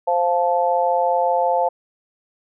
sine chord, F major, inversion second, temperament just, 523.8 / 698.5 / 873.1 Hz, C5 / F5 / A5, +2 / 0 / -14 cents, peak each -20 dBFS, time 0.07-1.69 s, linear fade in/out 10 ms, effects none

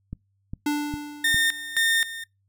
click train, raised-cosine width 5 ms, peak -20 dBFS, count 4, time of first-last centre 0.13-1.345 s, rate 2.47 Hz
square tone with exponential decay, 294.3 Hz, D4, 4 cents sharp, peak -21 dBFS, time 0.66-1.81 s, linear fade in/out 5 ms, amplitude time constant 250 ms
30% pulse tone with tremolo, 1822 Hz, A#6, 40 cents flat, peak -16 dBFS, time 1.24-2.24 s, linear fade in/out 5 ms, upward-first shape square, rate 1.9 Hz, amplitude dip 80%
effects noise-tail reverb RT60 0.2 s tail -25 dB re dry + added 98 Hz sine -66 dBFS peak until 2.48 s

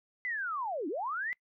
sine linear two-way sweep, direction down then up, 2048 to 269.5 to 2048 Hz, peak -32 dBFS, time 0.25-1.33 s, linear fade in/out 0 ms, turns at 0.88 s, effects noise-tail reverb RT60 0.1 s tail -24 dB re dry

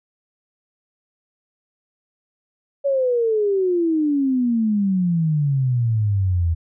sine exponential sweep, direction down, 567 to 81 Hz, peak -16 dBFS, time 2.84-6.55 s, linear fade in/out 20 ms, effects none

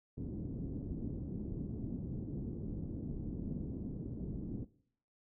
white low-pass noise, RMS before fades -41 dBFS, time 0.17-4.65 s, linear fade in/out 10 ms, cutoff 290 Hz, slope 24 dB/octave, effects noise-tail reverb RT60 0.6 s tail -19 dB re dry

